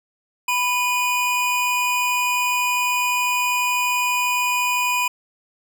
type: tone pair together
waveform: square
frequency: 987.8 / 2462 Hz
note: B5 / D#7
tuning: 0 / -19 cents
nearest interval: octave + major third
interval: 1581 cents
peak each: -22 dBFS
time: 0.48-5.08 s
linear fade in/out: 5 ms
effects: none